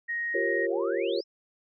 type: tone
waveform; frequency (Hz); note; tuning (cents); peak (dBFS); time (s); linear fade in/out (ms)
sine; 1874; A#6; +9; -28; 0.08-0.67; 20
type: chord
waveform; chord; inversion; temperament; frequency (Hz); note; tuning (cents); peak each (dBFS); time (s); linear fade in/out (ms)
sine; G half-diminished seventh; third; equal with one note detuned; 349.2 / 392 / 466.2 / 545.2; F4 / G4 / Bb4 / Db5; 0 / 0 / 0 / -29; -31; 0.34-1.21; 10
type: exponential sweep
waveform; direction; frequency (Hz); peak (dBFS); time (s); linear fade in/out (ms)
sine; up; 600 to 5500; -37; 0.68-1.24; 50
effects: none